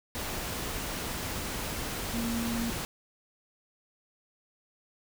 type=tone in noise; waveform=sine; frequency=232.3 Hz; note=A#3; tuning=6 cents flat; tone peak=-30 dBFS; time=2.14-2.7 s; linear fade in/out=0 ms; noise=pink; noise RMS=-35 dBFS; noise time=0.15-2.85 s; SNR=+2 dB; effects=none